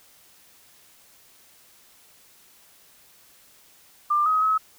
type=tone with pitch steps; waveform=sine; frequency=1192 / 1265 / 1284 Hz; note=D6 / D#6 / E6; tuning=+25 / +28 / -46 cents; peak=-18 dBFS; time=4.1-4.58 s; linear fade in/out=10 ms; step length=160 ms; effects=white hiss -55 dBFS RMS until 4.78 s